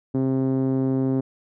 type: tone with low-pass filter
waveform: 5% pulse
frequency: 132.4 Hz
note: C3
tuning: 21 cents sharp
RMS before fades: -22 dBFS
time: 0.14-1.21 s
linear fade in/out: 10 ms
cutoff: 290 Hz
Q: 1.8
effects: none